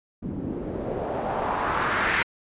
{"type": "noise with low-pass filter sweep", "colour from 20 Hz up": "white", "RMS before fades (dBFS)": -27, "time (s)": [0.22, 2.23], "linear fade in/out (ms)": 10, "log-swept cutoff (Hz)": [230, 2100], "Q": 2.1, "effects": ["resampled to 8000 Hz"]}